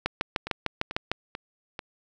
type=two click trains; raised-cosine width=0.3 ms; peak=-18 / -9 dBFS; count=4 / 8; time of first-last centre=0.47-1.792 / 0.06-1.116 s; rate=2.27 / 6.63 Hz; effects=none